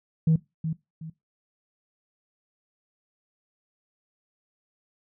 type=tone with echo; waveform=sine; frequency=160.1 Hz; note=D#3; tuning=50 cents sharp; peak=-15 dBFS; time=0.27-0.36 s; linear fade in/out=5 ms; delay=370 ms; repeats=2; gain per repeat=-10 dB; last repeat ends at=1.1 s; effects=noise-tail reverb RT60 0.2 s tail -19 dB re dry + tanh soft clip ceiling -14 dBFS